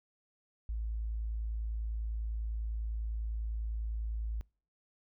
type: tone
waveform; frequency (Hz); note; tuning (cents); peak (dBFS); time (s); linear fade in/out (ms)
sine; 55; A1; 0; -33; 0.69-4.41; 0
effects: noise-tail reverb RT60 0.4 s tail -26 dB re dry